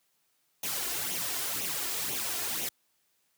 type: noise with flanger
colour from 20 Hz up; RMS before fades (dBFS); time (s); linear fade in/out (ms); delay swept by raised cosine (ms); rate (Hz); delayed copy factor
white; -33; 0.63-2.69; 5; 0.31 to 2.91; 2; +0.65
effects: white hiss -73 dBFS RMS until 3.37 s + high-pass 100 Hz 12 dB/octave